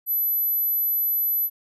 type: tone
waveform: sine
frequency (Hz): 11980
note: F#9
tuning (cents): +20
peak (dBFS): -20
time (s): 0.06-1.5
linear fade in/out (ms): 50
effects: none